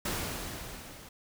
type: noise with level ramp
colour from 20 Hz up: pink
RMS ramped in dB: -32 to -50 dBFS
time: 0.05-1.09 s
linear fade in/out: 5 ms
effects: none